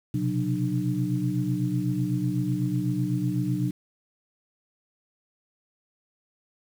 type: tone cluster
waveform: sine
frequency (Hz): 124.8 / 132.8 / 182.8 / 301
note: B2 / C3 / F#3 / D4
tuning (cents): +19 / +26 / -21 / +43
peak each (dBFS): -29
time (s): 0.14-3.71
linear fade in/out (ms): 5
effects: 8-bit